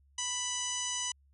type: harmonic tone with a mistuned harmonic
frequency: 987.8 Hz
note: B5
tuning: in tune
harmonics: 1 / 2 / 3 / 4 / 5 / 6 / 7 / 8 / 9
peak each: -43 / -45 / -38 / -47 / -47 / -36 / -42 / -46 / -44 dBFS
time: 0.18-1.12 s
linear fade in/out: 5 ms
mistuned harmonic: 6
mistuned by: +29 cents
effects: added 69 Hz sine -62 dBFS peak until 1.33 s